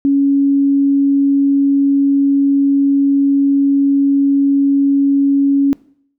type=tone; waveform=sine; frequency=278.5 Hz; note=C#4; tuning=8 cents sharp; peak=-9 dBFS; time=0.05-5.73 s; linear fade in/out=0 ms; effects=noise-tail reverb RT60 0.6 s tail -21 dB re dry